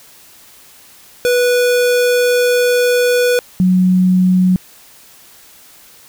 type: tone pair in turn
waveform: square / sine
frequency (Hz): 490.8 / 183.84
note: B4 / F#3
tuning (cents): -11 / -11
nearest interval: octave + perfect fourth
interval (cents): 1700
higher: first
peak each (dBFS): -11 / -8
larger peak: second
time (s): 1.25-3.39 / 3.6-4.56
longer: first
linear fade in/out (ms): 0
effects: white hiss -43 dBFS RMS until 6.08 s